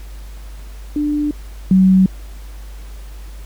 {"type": "tone pair in turn", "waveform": "sine", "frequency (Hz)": [295.8, 188.29], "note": ["D4", "F#3"], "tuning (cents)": [13, 31], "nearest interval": "minor sixth", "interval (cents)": 782, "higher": "first", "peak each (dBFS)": [-15, -7], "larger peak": "second", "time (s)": [[0.96, 1.31], [1.71, 2.06]], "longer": "neither", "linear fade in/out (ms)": 2, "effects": ["added 50 Hz sine -30 dBFS peak until 3.45 s", "pink hiss -45 dBFS RMS until 3.45 s"]}